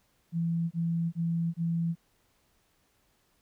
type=tone bursts; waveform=sine; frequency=167.4 Hz; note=E3; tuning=27 cents sharp; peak=-26 dBFS; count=4; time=0.32-1.955 s; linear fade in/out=50 ms; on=390 ms; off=25 ms; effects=pink hiss -70 dBFS RMS until 3.41 s